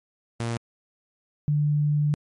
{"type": "tone pair in turn", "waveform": ["sawtooth", "sine"], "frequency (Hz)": [116.54, 148.02], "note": ["A#2", "D3"], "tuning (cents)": [0, 14], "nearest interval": "major third", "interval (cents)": 414, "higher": "second", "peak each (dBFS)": [-22, -19], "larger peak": "second", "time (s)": [[0.4, 0.57], [1.48, 2.14]], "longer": "second", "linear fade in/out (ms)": 0, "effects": ["MP3 48 kbps"]}